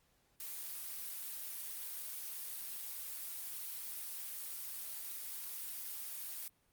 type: noise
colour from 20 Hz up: blue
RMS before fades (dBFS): -44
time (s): 0.4-6.48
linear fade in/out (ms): 2
effects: pink hiss -74 dBFS RMS until 6.72 s + Opus 48 kbps